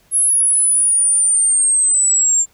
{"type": "linear sweep", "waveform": "sine", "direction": "down", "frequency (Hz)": [10810, 7310], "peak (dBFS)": -11, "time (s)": [0.11, 2.46], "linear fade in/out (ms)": 50, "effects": ["pink hiss -55 dBFS RMS until 2.53 s"]}